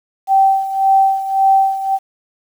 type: tone with tremolo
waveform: sine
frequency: 776 Hz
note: G5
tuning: 18 cents flat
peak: -7 dBFS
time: 0.27-1.99 s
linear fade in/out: 50 ms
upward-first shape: sine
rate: 1.8 Hz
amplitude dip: 75%
effects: 7-bit